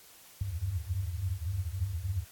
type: tone cluster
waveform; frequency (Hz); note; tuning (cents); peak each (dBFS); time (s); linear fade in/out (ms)
sine; 73.3 / 81.1 / 86.8 / 95.2 / 98.7; D2 / E2 / F2 / F#2 / G2; -3 / -28 / -10 / +50 / +12; -40 / -39 / -39 / -36 / -36; 0.41-2.25; 5
effects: white hiss -55 dBFS RMS until 2.31 s + AAC 64 kbps